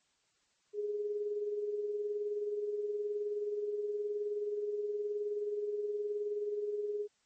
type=tone with tremolo; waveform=sine; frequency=415.3 Hz; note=G#4; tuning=in tune; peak=-31 dBFS; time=0.73-7.08 s; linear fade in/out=50 ms; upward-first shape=sine; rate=19 Hz; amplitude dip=45%; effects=white hiss -74 dBFS RMS until 7.25 s + MP3 32 kbps